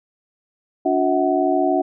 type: tone cluster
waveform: sine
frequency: 288.6 / 361.2 / 646 / 744 Hz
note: D4 / F#4 / E5 / F#5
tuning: -30 / -42 / -35 / +9 cents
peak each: -21 dBFS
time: 0.85-1.82 s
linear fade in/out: 10 ms
effects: none